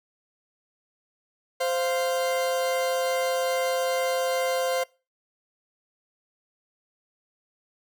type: tone pair together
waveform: 40% pulse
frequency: 521.4 / 696 Hz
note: C5 / F5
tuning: -6 / -6 cents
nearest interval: perfect fourth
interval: 500 cents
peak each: -24 / -29 dBFS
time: 1.6-4.84 s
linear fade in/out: 10 ms
effects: noise-tail reverb RT60 0.3 s tail -23 dB re dry